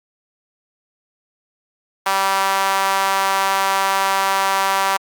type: tone with high-pass filter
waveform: sawtooth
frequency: 194.1 Hz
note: G3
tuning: 17 cents flat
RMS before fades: -18 dBFS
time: 2.06-4.97 s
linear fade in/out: 5 ms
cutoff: 950 Hz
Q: 2.4
effects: Opus 48 kbps